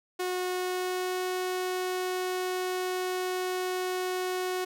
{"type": "tone with pitch glide", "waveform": "sawtooth", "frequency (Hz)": [364.5, 367.5], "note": ["F#4", "F#4"], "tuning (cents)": [-26, -12], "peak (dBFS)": -25, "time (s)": [0.19, 4.65], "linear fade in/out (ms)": 10, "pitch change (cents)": 14, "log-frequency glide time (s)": [0.47, 1.22], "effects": []}